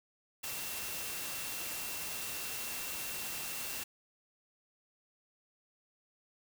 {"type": "tone in noise", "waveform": "sine", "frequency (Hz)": 2712, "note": "E7", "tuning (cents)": 49, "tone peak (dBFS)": -48, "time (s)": [0.43, 3.84], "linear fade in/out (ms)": 10, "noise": "white", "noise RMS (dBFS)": -40, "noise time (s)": [0.43, 3.84], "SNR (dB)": -11, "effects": []}